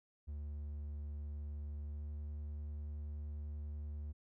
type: tone with pitch glide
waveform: triangle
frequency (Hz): 73.42 to 74.14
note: D2 to D2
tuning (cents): 0 to +17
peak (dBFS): -39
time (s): 0.27-4.13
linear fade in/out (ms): 20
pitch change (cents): +17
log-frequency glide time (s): 1.84-2.08
effects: none